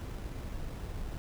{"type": "noise with sample-and-hold", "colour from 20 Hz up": "brown", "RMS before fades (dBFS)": -39, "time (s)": [0, 1.18], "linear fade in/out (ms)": 0, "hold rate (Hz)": 4410, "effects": []}